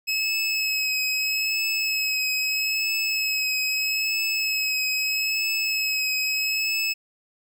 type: tone with vibrato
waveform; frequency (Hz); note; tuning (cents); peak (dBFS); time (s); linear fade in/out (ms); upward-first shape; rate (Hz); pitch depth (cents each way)
25% pulse; 2572; E7; -43; -19; 0.07-6.94; 20; triangle; 0.78; 25
effects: none